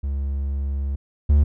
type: tone pair in turn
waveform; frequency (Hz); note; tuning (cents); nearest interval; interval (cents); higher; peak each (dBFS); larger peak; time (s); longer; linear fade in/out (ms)
triangle; 69.3 / 72.79; C#2 / D2; 0 / -15; minor second; 85; second; -20 / -10; second; 0.03-0.96 / 1.29-1.44; first; 10
effects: none

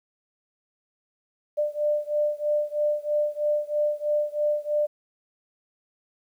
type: beating tone pair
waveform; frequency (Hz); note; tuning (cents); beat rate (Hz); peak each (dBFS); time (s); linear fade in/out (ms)
sine; 594 / 597.1; D5 / D5; +20 / +29; 3.1; -25 / -26; 1.57-4.87; 20
effects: 10-bit

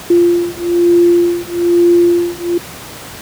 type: beating tone pair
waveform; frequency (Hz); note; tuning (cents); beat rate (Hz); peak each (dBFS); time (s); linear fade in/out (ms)
sine; 346.1 / 347.2; F4 / F4; -16 / -10; 1.1; -11; 0.1-2.58; 5
effects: pink hiss -30 dBFS RMS until 3.21 s + high-pass 80 Hz 12 dB/octave

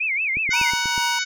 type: tone with vibrato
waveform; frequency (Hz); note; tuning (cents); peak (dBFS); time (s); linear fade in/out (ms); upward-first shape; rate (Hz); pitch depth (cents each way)
sine; 2349; D7; 0; -20; 0-0.71; 10; sine; 5.5; 210
type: click train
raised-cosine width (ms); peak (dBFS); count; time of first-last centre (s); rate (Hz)
3; -21; 6; 0.37-0.979; 8.21
type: harmonic tone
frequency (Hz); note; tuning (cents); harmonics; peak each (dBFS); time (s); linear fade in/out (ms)
745; F#5; +12; 2 / 3 / 4 / 5 / 6 / 7 / 8 / 9; -26 / -27 / -33 / -30 / -33 / -32 / -33 / -34; 0.5-1.25; 20
type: tone with tremolo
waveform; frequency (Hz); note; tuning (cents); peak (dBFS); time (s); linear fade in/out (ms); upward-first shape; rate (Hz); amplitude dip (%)
square; 947; A#5; +27; -23; 0.53-1.19; 5; triangle; 2.4; 55
effects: none

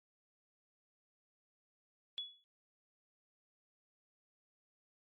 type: tone with exponential decay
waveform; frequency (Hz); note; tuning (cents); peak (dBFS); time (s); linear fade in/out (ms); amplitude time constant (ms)
sine; 3394; G#7; +37; -35; 2.18-2.44; 0; 55
effects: MP3 48 kbps

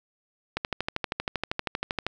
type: click train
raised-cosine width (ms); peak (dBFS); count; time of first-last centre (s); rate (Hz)
0.3; -11; 20; 0.57-2.066; 12.7
effects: none

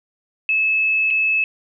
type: tone with dropouts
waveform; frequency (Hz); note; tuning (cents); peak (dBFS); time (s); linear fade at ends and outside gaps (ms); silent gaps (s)
sine; 2600; E7; -24; -15; 0.49-1.44; 1; 1.104-1.108
effects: none

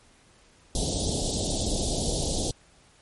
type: band-stop noise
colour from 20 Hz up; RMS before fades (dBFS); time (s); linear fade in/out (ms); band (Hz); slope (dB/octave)
pink; -27; 0.75-2.51; 2; 750 to 3400; 48
effects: pink hiss -58 dBFS RMS until 3.01 s + MP3 48 kbps

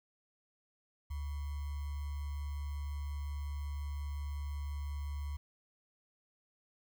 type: tone with sample-and-hold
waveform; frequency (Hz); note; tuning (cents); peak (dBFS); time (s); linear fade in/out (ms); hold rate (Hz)
sine; 72.2; D2; -29; -36; 1.1-5.37; 10; 1050
effects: none

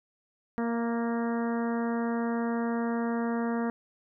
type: harmonic tone with a mistuned harmonic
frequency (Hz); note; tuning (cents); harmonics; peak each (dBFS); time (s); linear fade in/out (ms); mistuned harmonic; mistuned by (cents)
233.2; A#3; +1; 1 / 2 / 3 / 4 / 5 / 6 / 7 / 8; -28 / -34 / -38 / -40 / -42 / -44 / -45 / -46; 0.58-3.7; 0; 3; -15
effects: none

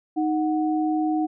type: tone pair together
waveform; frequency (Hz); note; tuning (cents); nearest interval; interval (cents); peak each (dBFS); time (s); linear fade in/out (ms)
sine; 311.1 / 737.6; D#4 / F#5; 0 / -6; octave + minor third; 1494; -21 / -27; 0.16-1.27; 20
effects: none

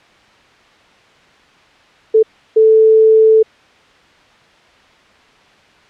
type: tone bursts at uneven times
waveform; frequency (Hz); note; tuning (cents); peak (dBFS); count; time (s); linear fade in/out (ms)
sine; 440; A4; 0; -5; 2; 2.14-2.23 / 2.56-3.43; 10
effects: white hiss -47 dBFS RMS until 5.89 s + low-pass 3000 Hz 12 dB/octave

